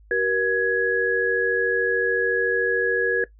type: tone cluster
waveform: sine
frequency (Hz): 381.6 / 475.3 / 1672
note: G4 / A#4 / G#6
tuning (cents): -47 / +34 / +11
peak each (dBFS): -26 / -23 / -21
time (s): 0.11-3.24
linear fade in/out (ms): 2
effects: noise-tail reverb RT60 0.1 s tail -17 dB re dry + added 52 Hz sine -48 dBFS peak until 3.39 s